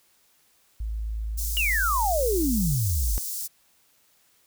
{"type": "tone", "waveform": "sine", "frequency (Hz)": 54.3, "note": "A1", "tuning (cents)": -22, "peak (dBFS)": -27, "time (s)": [0.8, 2.75], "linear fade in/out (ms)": 5}
{"type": "high-pass noise", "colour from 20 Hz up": "white", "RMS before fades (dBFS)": -32, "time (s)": [1.37, 3.48], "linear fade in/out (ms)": 20, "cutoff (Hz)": 5400, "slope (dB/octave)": 24}
{"type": "exponential sweep", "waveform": "sine", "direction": "down", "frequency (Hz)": [2954, 43.65], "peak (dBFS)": -22, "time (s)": [1.57, 3.18], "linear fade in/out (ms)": 0}
{"effects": ["white hiss -63 dBFS RMS until 4.46 s"]}